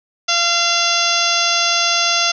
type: harmonic tone with a mistuned harmonic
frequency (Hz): 687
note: F5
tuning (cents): -29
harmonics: 1 / 2 / 3 / 4 / 5 / 6 / 7 / 8 / 9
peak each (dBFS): -24 / -21 / -26 / -21 / -21 / -26 / -21 / -24 / -23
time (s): 0.28-2.32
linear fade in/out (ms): 10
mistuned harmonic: 9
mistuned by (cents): +29
effects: none

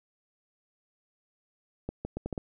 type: accelerating click train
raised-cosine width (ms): 2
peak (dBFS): -20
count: 6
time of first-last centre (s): 1.89-2.378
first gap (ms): 160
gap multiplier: 0.75
effects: none

